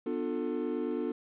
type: chord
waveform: triangle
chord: B half-diminished seventh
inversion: none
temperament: just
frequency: 246.9 / 296.3 / 355.6 / 444.5 Hz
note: B3 / D4 / F4 / A4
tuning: 0 / +15 / +31 / +18 cents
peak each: -34 dBFS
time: 0.06-1.12 s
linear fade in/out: 5 ms
effects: resampled to 8000 Hz + 10-bit